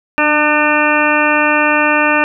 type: harmonic tone with a mistuned harmonic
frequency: 300 Hz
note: D4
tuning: 37 cents sharp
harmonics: 1 / 2 / 3 / 4 / 5 / 6 / 8 / 9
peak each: -18 / -18 / -18 / -18 / -18 / -18 / -18 / -18 dBFS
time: 0.18-2.24 s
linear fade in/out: 0 ms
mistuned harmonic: 1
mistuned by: -16 cents
effects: none